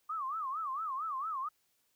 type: tone with vibrato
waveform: sine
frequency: 1173 Hz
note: D6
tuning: 2 cents flat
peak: -34 dBFS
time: 0.09-1.49 s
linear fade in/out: 10 ms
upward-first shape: sine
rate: 4.4 Hz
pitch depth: 210 cents each way
effects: white hiss -75 dBFS RMS until 1.95 s